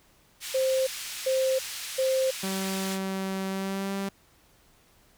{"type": "band-pass noise", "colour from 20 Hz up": "pink", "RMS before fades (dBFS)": -37, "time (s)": [0.4, 2.99], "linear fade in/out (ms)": 50, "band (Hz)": [2500, 12000], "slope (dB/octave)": 12}
{"type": "tone bursts", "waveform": "sine", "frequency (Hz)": 525, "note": "C5", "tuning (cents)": 6, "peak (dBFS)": -22, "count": 3, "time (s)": [0.54, 2.31], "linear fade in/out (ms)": 10, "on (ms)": 330, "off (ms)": 390}
{"type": "tone with pitch glide", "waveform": "sawtooth", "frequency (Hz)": [191.7, 196.29], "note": ["G3", "G3"], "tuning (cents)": [-38, 3], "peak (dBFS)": -25, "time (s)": [2.43, 4.09], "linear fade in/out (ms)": 5, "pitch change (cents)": 41, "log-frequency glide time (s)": [3.48, 3.92]}
{"effects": ["pink hiss -61 dBFS RMS until 5.17 s"]}